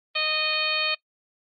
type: harmonic tone with a mistuned harmonic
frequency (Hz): 620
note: D#5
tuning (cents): -6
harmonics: 1 / 2 / 3 / 4 / 5 / 6 / 7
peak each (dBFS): -34 / -33 / -35 / -26 / -30 / -31 / -29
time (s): 0.15-0.95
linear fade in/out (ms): 10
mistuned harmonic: 3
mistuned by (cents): -18
effects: noise-tail reverb RT60 0.1 s tail -23 dB re dry + Opus 32 kbps